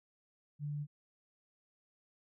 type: tone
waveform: sine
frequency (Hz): 146.83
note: D3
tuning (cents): 0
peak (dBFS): -36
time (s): 0.59-0.87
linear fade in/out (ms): 50
effects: none